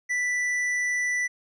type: tone with hard clipping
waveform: sine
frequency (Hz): 1975.5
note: B6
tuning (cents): 0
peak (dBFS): -25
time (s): 0.09-1.28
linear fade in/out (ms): 20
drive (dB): 7
effects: none